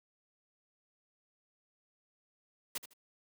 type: noise with echo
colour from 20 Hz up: white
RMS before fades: -37 dBFS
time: 2.75-2.78 s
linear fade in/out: 5 ms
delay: 78 ms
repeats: 2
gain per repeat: -12 dB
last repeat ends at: 2.936 s
effects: high-pass 150 Hz 12 dB/octave